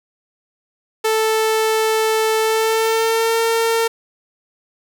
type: tone with pitch glide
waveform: sawtooth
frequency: 440 to 455.5 Hz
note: A4 to A#4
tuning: 0 to -40 cents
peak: -11 dBFS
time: 1.04-3.88 s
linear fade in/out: 10 ms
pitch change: +60 cents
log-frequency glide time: 2.39-3.39 s
effects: 7-bit